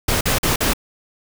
pink noise bursts, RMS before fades -18 dBFS, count 4, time 0.08-0.735 s, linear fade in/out 5 ms, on 130 ms, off 45 ms, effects none

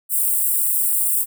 white high-pass noise, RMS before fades -19 dBFS, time 0.09-1.26 s, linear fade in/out 50 ms, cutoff 7900 Hz, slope 96 dB/octave, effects none

